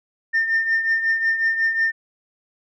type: tone with tremolo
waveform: sine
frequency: 1808 Hz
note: A6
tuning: 47 cents sharp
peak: -13 dBFS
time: 0.33-1.92 s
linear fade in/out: 20 ms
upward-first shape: triangle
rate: 5.5 Hz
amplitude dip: 70%
effects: tanh soft clip ceiling -13 dBFS